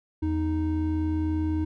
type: tone pair together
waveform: triangle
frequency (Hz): 82.59 / 311.2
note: E2 / D#4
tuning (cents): +4 / 0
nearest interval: octave + major seventh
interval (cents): 2296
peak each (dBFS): -25 / -24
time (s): 0.22-1.65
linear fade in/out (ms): 10
effects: none